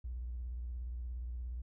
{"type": "tone with vibrato", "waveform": "triangle", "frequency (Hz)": 60.4, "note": "B1", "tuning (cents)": -38, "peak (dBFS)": -34, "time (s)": [0.04, 1.62], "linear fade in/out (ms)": 10, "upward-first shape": "triangle", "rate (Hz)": 17, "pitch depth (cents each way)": 140, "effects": ["tanh soft clip ceiling -36 dBFS"]}